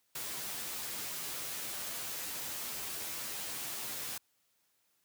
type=noise with comb filter; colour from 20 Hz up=white; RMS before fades=-40 dBFS; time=0.15-4.18 s; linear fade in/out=5 ms; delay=11 ms; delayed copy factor=-0.65; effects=white hiss -75 dBFS RMS until 5.04 s + high-pass 60 Hz 12 dB/octave